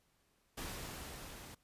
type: noise with level ramp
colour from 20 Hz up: pink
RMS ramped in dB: -43 to -52 dBFS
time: 0.57-1.55 s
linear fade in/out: 10 ms
effects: pink hiss -75 dBFS RMS until 1.63 s + resampled to 32000 Hz